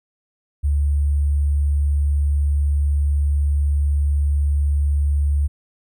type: tone with sample-and-hold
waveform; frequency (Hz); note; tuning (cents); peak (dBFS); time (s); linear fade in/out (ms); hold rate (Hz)
sine; 72; D2; -34; -15; 0.63-5.48; 20; 8820
effects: none